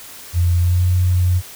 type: tone with pitch glide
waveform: sine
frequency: 87.1 to 90.22 Hz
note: F2 to F#2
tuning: -4 to -43 cents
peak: -12 dBFS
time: 0.33-1.42 s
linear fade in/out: 50 ms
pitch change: +61 cents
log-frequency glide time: 0.62-0.8 s
effects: white hiss -37 dBFS RMS until 1.55 s